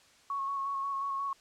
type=tone with vibrato; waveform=sine; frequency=1103 Hz; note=C#6; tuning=9 cents flat; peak=-31 dBFS; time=0.3-1.33 s; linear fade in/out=2 ms; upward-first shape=square; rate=5.6 Hz; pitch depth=19 cents each way; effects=white hiss -61 dBFS RMS until 1.4 s + low-pass 7000 Hz 12 dB/octave